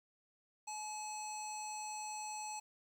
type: tone with low-pass filter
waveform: square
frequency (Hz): 855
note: A5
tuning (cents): -50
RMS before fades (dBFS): -44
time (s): 0.67-2.6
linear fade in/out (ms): 10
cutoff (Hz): 7400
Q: 6.5
effects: 11-bit

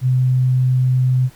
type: tone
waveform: sine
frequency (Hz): 128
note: C3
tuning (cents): -38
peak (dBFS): -12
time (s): 0.01-1.3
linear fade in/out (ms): 50
effects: pink hiss -48 dBFS RMS until 1.35 s

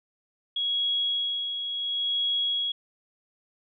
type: tone with tremolo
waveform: sine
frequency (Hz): 3322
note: G#7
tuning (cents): 0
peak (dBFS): -23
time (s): 0.56-2.72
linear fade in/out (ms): 5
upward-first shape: sine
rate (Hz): 0.71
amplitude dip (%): 50
effects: none

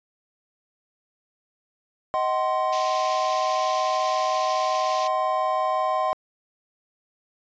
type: chord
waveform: triangle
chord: C diminished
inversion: first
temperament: just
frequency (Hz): 627.9 / 753.5 / 1046.5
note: Eb5 / Gb5 / C6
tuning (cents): +16 / +31 / 0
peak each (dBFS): -24 / -24 / -23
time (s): 2.14-6.13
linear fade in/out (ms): 0
type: band-pass noise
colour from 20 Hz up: white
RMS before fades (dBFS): -37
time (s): 2.72-5.08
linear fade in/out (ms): 10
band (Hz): 2000 to 6100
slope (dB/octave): 48
effects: resampled to 16000 Hz

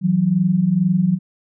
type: tone pair together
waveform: sine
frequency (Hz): 162.78 / 185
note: E3 / F#3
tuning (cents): -21 / 0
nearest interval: major second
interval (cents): 221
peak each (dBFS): -19 / -15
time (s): 0.01-1.19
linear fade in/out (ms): 50
effects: none

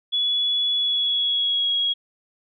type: tone with pitch glide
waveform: sine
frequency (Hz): 3400 to 3309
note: G#7 to G#7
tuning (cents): +40 to -7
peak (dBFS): -19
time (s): 0.12-1.94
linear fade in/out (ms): 20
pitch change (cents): -47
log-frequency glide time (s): 0.75-1.71
effects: none

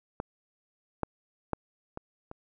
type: clicks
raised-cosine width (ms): 1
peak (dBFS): -18 / -14 / -14 / -23 / -27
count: 5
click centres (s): 0.201 / 1.033 / 1.533 / 1.974 / 2.314
effects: none

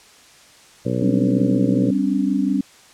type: harmonic tone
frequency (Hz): 61.74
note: B1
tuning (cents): 0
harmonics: 2 / 3 / 4 / 5 / 6 / 7 / 8 / 9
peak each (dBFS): -24 / -25 / -26 / -28 / -33 / -30 / -28 / -31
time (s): 0.85-1.91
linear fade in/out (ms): 10
type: chord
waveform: sine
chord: G suspended fourth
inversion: none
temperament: equal with one note detuned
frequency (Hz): 196 / 261.6 / 287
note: G3 / C4 / D4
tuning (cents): 0 / 0 / -40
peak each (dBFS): -21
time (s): 1.02-2.61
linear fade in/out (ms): 2
effects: white hiss -48 dBFS RMS until 2.93 s + low-pass 8000 Hz 12 dB/octave

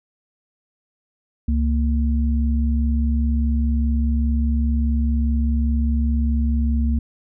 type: tone pair together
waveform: sine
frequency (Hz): 68.6 / 230.7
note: C#2 / A#3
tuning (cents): -17 / -18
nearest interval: octave + major sixth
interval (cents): 2099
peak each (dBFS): -17 / -23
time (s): 1.48-6.99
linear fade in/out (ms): 5
effects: none

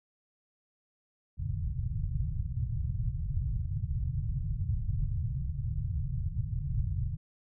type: low-pass noise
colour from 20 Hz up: white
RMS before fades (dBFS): -32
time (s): 1.37-7.17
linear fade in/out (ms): 20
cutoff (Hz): 140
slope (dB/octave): 48
effects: none

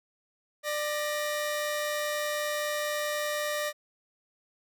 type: tone pair together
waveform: sawtooth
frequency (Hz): 595 / 1889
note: D5 / A#6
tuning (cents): +22 / +22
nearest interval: octave + minor sixth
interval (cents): 2000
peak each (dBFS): -26 / -32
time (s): 0.63-3.73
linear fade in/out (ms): 50
effects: none

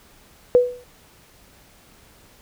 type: tone with exponential decay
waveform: sine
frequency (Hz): 492.9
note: B4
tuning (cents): -3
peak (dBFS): -7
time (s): 0.55-0.84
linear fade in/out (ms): 0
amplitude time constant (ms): 62
effects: pink hiss -52 dBFS RMS until 2.41 s

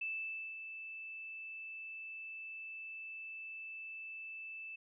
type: tone with ADSR envelope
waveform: sine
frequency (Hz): 2637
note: E7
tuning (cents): 0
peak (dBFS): -36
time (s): 0.01-4.76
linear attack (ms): 7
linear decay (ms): 540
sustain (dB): -8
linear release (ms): 8
effects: none

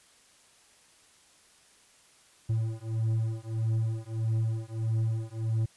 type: beating tone pair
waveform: triangle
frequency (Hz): 111.1 / 112.7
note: A2 / A2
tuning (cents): +17 / +42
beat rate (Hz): 1.6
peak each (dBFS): -28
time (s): 2.49-5.66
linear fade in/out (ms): 10
effects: white hiss -60 dBFS RMS until 5.76 s + resampled to 24000 Hz

